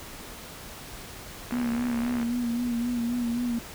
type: click train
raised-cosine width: 0.5 ms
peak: -21 dBFS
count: 49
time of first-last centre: 1.51-2.23 s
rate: 66.7 Hz
type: tone with vibrato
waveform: sine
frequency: 239.2 Hz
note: A#3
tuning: 45 cents sharp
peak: -25 dBFS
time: 1.52-3.59 s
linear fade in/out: 5 ms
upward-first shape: sine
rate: 3.8 Hz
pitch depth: 43 cents each way
effects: pink hiss -42 dBFS RMS until 3.74 s